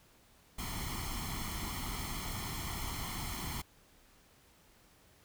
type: noise with comb filter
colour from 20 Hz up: pink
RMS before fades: -39 dBFS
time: 0.58-3.62 s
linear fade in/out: 10 ms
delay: 0.94 ms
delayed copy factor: +0.75
effects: pink hiss -64 dBFS RMS until 5.24 s